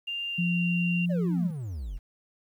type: tone with pitch glide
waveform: sine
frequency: 2794 to 2768 Hz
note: F7 to F7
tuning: 0 to -16 cents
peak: -30 dBFS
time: 0.07-1.06 s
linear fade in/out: 10 ms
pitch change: -16 cents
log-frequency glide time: 0.29-0.44 s
type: tone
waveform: sine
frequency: 174.61 Hz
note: F3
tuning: in tune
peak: -24 dBFS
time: 0.38-1.51 s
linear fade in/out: 10 ms
type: exponential sweep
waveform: triangle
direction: down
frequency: 629 to 38.89 Hz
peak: -30 dBFS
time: 1.09-1.99 s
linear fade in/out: 20 ms
effects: 10-bit